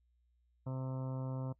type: harmonic tone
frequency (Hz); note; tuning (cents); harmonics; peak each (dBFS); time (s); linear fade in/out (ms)
130.81; C3; 0; 1 / 2 / 3 / 4 / 5 / 6 / 7 / 8 / 9 / 10; -37 / -45 / -56 / -49 / -53 / -62 / -54 / -58 / -62 / -62; 0.66-1.53; 10
effects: noise-tail reverb RT60 0.1 s tail -22 dB re dry + added 60 Hz sine -70 dBFS peak until 1.59 s